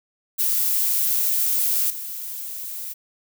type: noise with level steps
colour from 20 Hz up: violet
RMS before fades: -21 / -32 dBFS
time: 0.38-2.94 s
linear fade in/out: 20 ms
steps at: 1.9 s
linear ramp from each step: 2 ms
effects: none